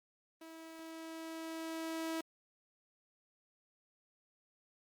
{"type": "tone with level ramp", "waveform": "sawtooth", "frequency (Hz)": 324.5, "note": "E4", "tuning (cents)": -27, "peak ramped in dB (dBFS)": [-46, -32], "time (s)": [0.41, 2.21], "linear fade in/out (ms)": 5, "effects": ["Opus 32 kbps"]}